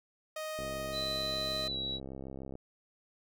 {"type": "tone", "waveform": "sawtooth", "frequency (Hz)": 623, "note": "D#5", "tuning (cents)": 2, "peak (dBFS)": -33, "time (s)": [0.36, 1.68], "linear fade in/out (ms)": 5}
{"type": "click train", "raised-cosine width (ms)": 2, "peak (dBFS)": -30, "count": 132, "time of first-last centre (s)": [0.59, 2.554], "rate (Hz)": 66.7}
{"type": "tone with pitch glide", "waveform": "sine", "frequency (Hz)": [3997, 3899], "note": ["B7", "B7"], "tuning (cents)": [20, -23], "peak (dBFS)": -34, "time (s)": [0.92, 2], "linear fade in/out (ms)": 50, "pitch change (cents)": -43, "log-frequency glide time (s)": [1.68, 1.76]}
{"effects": []}